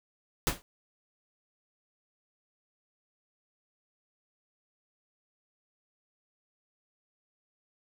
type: noise with exponential decay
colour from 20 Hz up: pink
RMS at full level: -23 dBFS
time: 0.47-0.62 s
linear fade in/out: 0 ms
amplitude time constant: 32 ms
effects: none